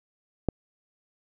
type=click; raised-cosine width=2 ms; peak=-10 dBFS; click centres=0.487 s; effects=none